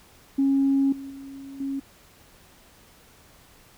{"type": "tone with level steps", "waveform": "sine", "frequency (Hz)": 273.7, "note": "C#4", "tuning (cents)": -22, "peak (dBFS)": [-17, -34, -37, -26], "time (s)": [0.38, 1.8], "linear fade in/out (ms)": 10, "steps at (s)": [0.92, 1.1, 1.6], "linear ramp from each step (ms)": 5, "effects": ["tanh soft clip ceiling -13 dBFS", "pink hiss -54 dBFS RMS until 3.77 s"]}